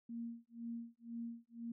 sine tone with tremolo, 233.1 Hz, A#3, in tune, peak -40 dBFS, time 0.09-1.72 s, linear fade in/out 5 ms, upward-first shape sine, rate 2 Hz, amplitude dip 100%, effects none

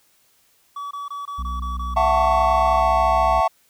triangle tone bursts, 1141 Hz, C#6, 50 cents sharp, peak -26 dBFS, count 12, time 0.76-2.802 s, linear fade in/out 5 ms, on 150 ms, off 22 ms
harmonic tone, 61.6 Hz, B1, 4 cents flat, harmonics 1 / 3 / 4, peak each -25 / -41 / -45 dBFS, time 1.38-3.41 s, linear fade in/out 10 ms
triangle chord, F# minor seventh, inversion third, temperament just, 666 / 740 / 888 / 1110 Hz, E5 / F#5 / A5 / C#6, +18 / 0 / +16 / +2 cents, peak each -19 dBFS, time 1.96-3.48 s, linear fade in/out 10 ms
effects white hiss -60 dBFS RMS until 3.69 s

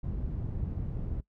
white low-pass noise, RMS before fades -34 dBFS, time 0.03-1.21 s, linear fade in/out 10 ms, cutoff 110 Hz, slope 12 dB/octave, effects noise-tail reverb RT60 0.1 s tail -20 dB re dry

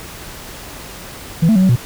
sine tone with pitch steps, 165 / 222.2 / 186.7 / 189 / 121.3 Hz, E3 / A3 / F#3 / F#3 / B2, +2 / +17 / +16 / +37 / -31 cents, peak -6 dBFS, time 1.42-1.76 s, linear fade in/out 10 ms, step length 68 ms, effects tanh soft clip ceiling -7 dBFS + pink hiss -33 dBFS RMS until 1.85 s

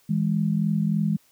sine tone pair together, 162.21 / 205.5 Hz, E3 / G#3, -28 / -18 cents, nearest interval major third, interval 410 cents, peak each -23 / -23 dBFS, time 0.09-1.17 s, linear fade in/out 10 ms, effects white hiss -61 dBFS RMS until 1.31 s

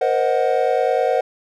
triangle chord, C half-diminished seventh, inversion third, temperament equal with one note detuned, 473.5 / 523.3 / 622.3 / 740 Hz, Bb4 / C5 / Eb5 / Gb5, +27 / 0 / 0 / 0 cents, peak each -19 / -18 / -21 / -19 dBFS, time 0.01-1.21 s, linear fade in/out 5 ms, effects none

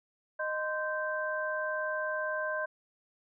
sine tone cluster, 619 / 1036 / 1561 Hz, D#5 / C6 / G6, -9 / -17 / -8 cents, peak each -34 / -38 / -34 dBFS, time 0.39-2.66 s, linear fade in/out 10 ms, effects none

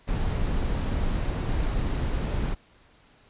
brown noise, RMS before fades -26 dBFS, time 0.07-2.55 s, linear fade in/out 20 ms, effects pink hiss -58 dBFS RMS until 3.29 s + resampled to 8000 Hz

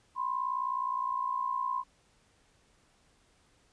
sine tone pair together, 1000 / 1059.5 Hz, B5 / C6, +21 / +21 cents, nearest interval minor second, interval 100 cents, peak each -33 / -32 dBFS, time 0.15-1.84 s, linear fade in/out 50 ms, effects pink hiss -67 dBFS RMS until 3.72 s + resampled to 22050 Hz

